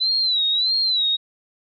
sine tone with vibrato, 3981 Hz, B7, 13 cents sharp, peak -17 dBFS, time 0-1.17 s, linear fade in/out 20 ms, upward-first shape sine, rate 1.6 Hz, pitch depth 110 cents each way, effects none

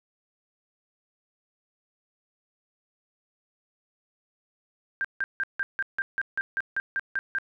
sine tone bursts, 1586 Hz, G6, 20 cents sharp, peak -24 dBFS, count 13, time 5.01-7.385 s, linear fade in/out 0 ms, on 35 ms, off 160 ms, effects none

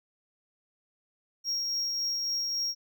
triangle tone with tremolo, 5588 Hz, F8, in tune, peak -26 dBFS, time 1.44-2.75 s, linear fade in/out 50 ms, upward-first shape triangle, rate 3.6 Hz, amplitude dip 25%, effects none

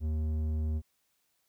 square tone with low-pass filter, 77.78 Hz, D#2, in tune, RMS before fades -31 dBFS, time 0-0.82 s, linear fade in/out 50 ms, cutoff 260 Hz, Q 0.54, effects white hiss -75 dBFS RMS until 1.48 s

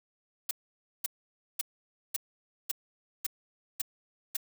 blue noise bursts, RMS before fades -30 dBFS, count 8, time 0.49-4.368 s, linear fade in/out 5 ms, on 21 ms, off 530 ms, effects none

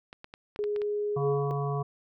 clicks, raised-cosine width 0.3 ms, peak -27 dBFS, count 7, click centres 0.129 / 0.244 / 0.339 / 0.561 / 0.64 / 0.762 / 0.818 s
sine tone with pitch glide, 415.3 to 422.6 Hz, G#4 to G#4, 0 to +30 cents, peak -27 dBFS, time 0.59-1.51 s, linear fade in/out 0 ms, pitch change +30 cents, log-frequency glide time 1.12-1.4 s
harmonic tone, 141.3 Hz, C#3, 34 cents sharp, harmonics 1 / 3 / 5 / 7 / 8, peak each -29 / -34 / -37 / -41 / -38 dBFS, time 1.16-1.83 s, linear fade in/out 10 ms
effects none

